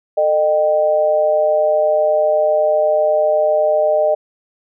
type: tone with amplitude modulation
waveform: sine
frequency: 611 Hz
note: D#5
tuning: 32 cents flat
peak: -8 dBFS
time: 0.17-4.15 s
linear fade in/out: 10 ms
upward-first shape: sine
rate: 168 Hz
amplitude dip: 75%
effects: none